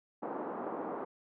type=band-pass noise; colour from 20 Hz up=pink; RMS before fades=-39 dBFS; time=0.22-1.05 s; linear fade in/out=10 ms; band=250 to 1100 Hz; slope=24 dB/octave; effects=none